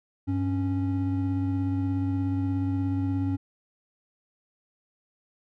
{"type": "tone pair together", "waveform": "triangle", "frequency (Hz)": [97.62, 276.1], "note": ["G2", "C#4"], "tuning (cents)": [-7, -7], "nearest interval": "octave + tritone", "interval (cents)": 1800, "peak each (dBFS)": -25, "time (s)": [0.27, 3.37], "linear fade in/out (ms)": 20, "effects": []}